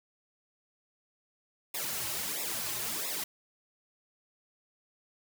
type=noise with flanger; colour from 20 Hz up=white; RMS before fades=-35 dBFS; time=1.74-3.24 s; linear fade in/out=5 ms; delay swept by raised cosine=0.65 to 4.25 ms; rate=1.5 Hz; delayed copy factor=-0.95; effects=none